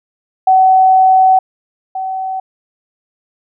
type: tone pair in turn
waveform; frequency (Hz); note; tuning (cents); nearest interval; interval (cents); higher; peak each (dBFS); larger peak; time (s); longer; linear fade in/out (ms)
sine; 755 / 759.1; F#5 / F#5; +35 / +44; unison; 9; second; -5 / -17; first; 0.47-1.39 / 1.95-2.4; first; 5
effects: none